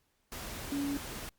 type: tone in noise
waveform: sine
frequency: 282.4 Hz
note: C#4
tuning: 32 cents sharp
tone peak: -31 dBFS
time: 0.72-0.97 s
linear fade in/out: 0 ms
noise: pink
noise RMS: -42 dBFS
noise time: 0.32-1.29 s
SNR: +8 dB
effects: pink hiss -75 dBFS RMS until 1.38 s + Opus 48 kbps